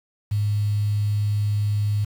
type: tone with quantisation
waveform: sine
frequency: 103.83 Hz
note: G#2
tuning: in tune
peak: -19 dBFS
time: 0.31-2.05 s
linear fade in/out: 10 ms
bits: 7
effects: none